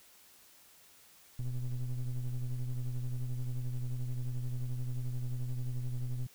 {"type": "ring-modulated tone", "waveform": "triangle", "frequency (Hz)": 65, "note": "C2", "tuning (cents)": -11, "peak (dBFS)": -27, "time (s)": [1.39, 6.27], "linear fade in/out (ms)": 5, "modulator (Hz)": 59.3, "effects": ["white hiss -60 dBFS RMS until 6.34 s"]}